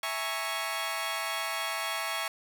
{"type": "chord", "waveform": "15% pulse", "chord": "A# half-diminished seventh", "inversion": "second", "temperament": "equal", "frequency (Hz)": [659.3, 830.6, 932.3, 1108.7], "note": ["E5", "G#5", "A#5", "C#6"], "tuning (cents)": [0, 0, 0, 0], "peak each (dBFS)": [-30, -31, -34, -28], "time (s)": [0.03, 2.28], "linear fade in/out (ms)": 2, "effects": []}